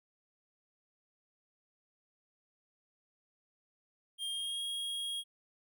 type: tone with pitch glide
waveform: square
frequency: 3211 to 3277 Hz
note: G7 to G#7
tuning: +41 to -24 cents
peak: -36 dBFS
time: 4.18-5.24 s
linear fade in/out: 50 ms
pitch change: +35 cents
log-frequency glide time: 4.29-4.62 s
effects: none